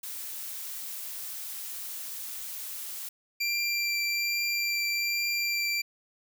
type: noise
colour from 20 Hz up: blue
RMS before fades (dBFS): -38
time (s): 0.03-3.09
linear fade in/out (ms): 5
type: tone with vibrato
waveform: 25% pulse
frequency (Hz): 2364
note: D7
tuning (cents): +11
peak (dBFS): -23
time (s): 3.4-5.82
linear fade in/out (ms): 10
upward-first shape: triangle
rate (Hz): 1.2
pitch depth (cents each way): 10
effects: none